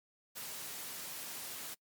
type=high-pass noise; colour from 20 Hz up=white; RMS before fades=-44 dBFS; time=0.35-1.75 s; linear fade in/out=20 ms; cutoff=100 Hz; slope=24 dB/octave; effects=noise-tail reverb RT60 0.1 s tail -25 dB re dry + Opus 48 kbps